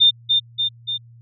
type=tone with echo; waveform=sine; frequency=3614 Hz; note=A7; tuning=46 cents sharp; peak=-9 dBFS; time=0-0.11 s; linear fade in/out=20 ms; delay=290 ms; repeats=3; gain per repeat=-4 dB; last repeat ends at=0.98 s; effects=added 117 Hz sine -43 dBFS peak until 1.21 s